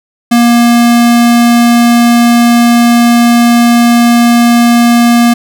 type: tone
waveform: square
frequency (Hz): 237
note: A#3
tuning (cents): +29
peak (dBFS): -4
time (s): 0.31-5.34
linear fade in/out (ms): 10
effects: none